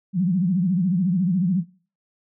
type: tone with vibrato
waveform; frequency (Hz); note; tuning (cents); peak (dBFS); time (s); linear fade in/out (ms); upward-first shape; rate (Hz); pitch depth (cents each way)
sine; 181.1; F#3; -37; -17; 0.13-1.64; 50; sine; 14; 140
effects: noise-tail reverb RT60 0.4 s tail -20 dB re dry